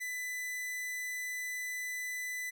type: tone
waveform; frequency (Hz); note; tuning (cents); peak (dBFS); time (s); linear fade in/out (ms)
45% pulse; 1997; B6; +19; -36; 0-2.51; 20
effects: none